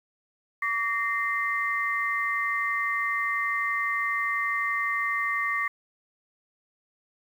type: tone cluster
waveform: sine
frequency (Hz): 1144 / 1843 / 2075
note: D6 / A#6 / C7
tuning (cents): -46 / -20 / -15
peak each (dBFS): -29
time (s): 0.62-5.68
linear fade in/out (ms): 5
effects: 9-bit